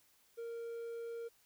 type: tone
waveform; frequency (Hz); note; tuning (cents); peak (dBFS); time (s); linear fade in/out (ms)
triangle; 464.6; A#4; -6; -39; 0.37-1.29; 20
effects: white hiss -70 dBFS RMS until 1.45 s